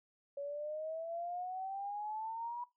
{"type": "exponential sweep", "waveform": "sine", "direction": "up", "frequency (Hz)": [560, 973], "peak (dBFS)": -38, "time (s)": [0.37, 2.64], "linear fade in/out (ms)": 5, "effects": ["noise-tail reverb RT60 0.2 s tail -18 dB re dry"]}